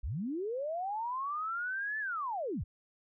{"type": "linear two-way sweep", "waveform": "sine", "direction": "up then down", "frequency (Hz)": [39.86, 1763, 39.86], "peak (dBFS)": -33, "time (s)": [0.03, 2.64], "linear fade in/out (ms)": 10, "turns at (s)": 1.99, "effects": []}